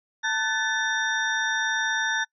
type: tone cluster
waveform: sine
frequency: 893 / 1509 / 1750 / 3644 / 5740 Hz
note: A5 / F#6 / A6 / A#7 / F8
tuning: +25 / +34 / -10 / -40 / +47 cents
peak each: -31 / -28 / -26 / -32 / -35 dBFS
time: 0.23-2.25 s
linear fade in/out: 20 ms
effects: noise-tail reverb RT60 0.1 s tail -25 dB re dry